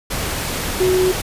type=tone in noise; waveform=sine; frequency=370 Hz; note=F#4; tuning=in tune; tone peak=-13 dBFS; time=0.8-1.12 s; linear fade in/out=10 ms; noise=pink; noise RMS=-23 dBFS; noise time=0.1-1.22 s; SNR=+7 dB; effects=resampled to 32000 Hz